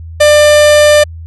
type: tone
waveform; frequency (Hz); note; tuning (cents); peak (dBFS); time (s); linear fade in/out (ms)
45% pulse; 596; D5; +25; -3; 0.2-1.04; 10
effects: added 82 Hz sine -24 dBFS peak until 1.26 s + resampled to 24000 Hz